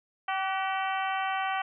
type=harmonic tone with a mistuned harmonic; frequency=384.5 Hz; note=G4; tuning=33 cents flat; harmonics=2 / 3 / 4 / 5 / 6 / 7 / 8; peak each=-30 / -34 / -36 / -38 / -40 / -41 / -42 dBFS; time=0.28-1.62 s; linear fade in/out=5 ms; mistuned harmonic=4; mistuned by=-39 cents; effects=none